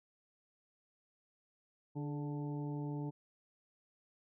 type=harmonic tone with a mistuned harmonic; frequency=146.6 Hz; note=D3; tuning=3 cents flat; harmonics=1 / 2 / 3 / 4 / 5 / 6; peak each=-39 / -42 / -49 / -57 / -58 / -52 dBFS; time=1.95-3.11 s; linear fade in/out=20 ms; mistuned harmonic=3; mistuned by=-45 cents; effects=none